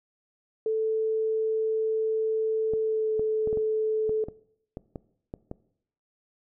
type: tone with pitch glide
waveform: sine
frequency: 440 to 435.4 Hz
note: A4 to A4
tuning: 0 to -18 cents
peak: -23 dBFS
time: 0.66-4.24 s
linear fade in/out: 2 ms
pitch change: -18 cents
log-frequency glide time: 2.78-3.13 s
type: clicks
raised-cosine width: 2 ms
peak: -22 dBFS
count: 11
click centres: 2.736 / 3.195 / 3.474 / 3.529 / 3.573 / 4.094 / 4.285 / 4.771 / 4.958 / 5.339 / 5.514 s
effects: noise-tail reverb RT60 0.7 s tail -20 dB re dry